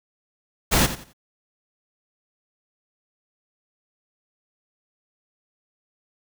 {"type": "noise with echo", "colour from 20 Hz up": "pink", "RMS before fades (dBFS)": -18, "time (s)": [0.71, 0.87], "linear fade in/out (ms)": 20, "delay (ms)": 88, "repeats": 3, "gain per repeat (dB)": -12, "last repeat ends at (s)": 1.134, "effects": []}